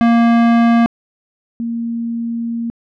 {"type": "tone pair in turn", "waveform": ["square", "sine"], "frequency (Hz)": [233.1, 232.3], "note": ["A#3", "A#3"], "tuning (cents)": [0, -6], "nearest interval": "unison", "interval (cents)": 6, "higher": "first", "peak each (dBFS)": [-9, -18], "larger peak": "first", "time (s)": [[0.01, 0.86], [1.6, 2.7]], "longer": "second", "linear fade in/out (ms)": 0, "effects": ["low-pass 2000 Hz 12 dB/octave"]}